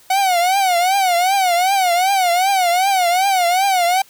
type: tone with vibrato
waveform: 45% pulse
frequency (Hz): 740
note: F#5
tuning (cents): 0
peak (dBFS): -13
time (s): 0.1-4.02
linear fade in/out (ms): 5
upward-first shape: triangle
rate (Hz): 2.6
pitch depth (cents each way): 150
effects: white hiss -49 dBFS RMS until 4.09 s